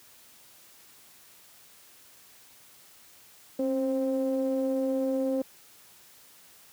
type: ring-modulated tone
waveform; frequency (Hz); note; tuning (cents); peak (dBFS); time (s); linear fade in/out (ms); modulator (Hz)
triangle; 130; C3; -11; -20; 3.59-5.42; 5; 398
effects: white hiss -55 dBFS RMS until 6.72 s + high-pass 60 Hz 12 dB/octave